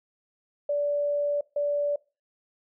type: tone bursts at uneven times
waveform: sine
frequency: 580 Hz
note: D5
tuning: 22 cents flat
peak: -23 dBFS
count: 2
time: 0.69-1.41 / 1.56-1.96 s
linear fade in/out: 5 ms
effects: noise-tail reverb RT60 0.3 s tail -22 dB re dry